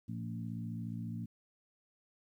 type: harmonic tone with a mistuned harmonic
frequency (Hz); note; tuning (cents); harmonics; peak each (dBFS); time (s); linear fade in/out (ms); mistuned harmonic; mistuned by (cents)
57; A#1; -38; 2 / 3 / 4 / 5; -41 / -43 / -43 / -51; 0.08-1.26; 10; 3; +24
effects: 12-bit